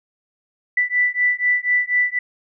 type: beating tone pair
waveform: sine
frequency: 1975.5 / 1979.6 Hz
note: B6 / B6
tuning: 0 / +4 cents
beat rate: 4.1 Hz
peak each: -19 dBFS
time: 0.77-2.19 s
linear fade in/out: 5 ms
effects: none